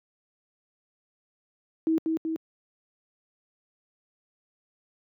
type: tone with echo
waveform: sine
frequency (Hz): 322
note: E4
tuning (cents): -41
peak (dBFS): -20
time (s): 1.87-1.98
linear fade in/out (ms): 0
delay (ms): 190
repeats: 2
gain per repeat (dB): -3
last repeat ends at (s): 2.36
effects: high-pass 200 Hz 12 dB/octave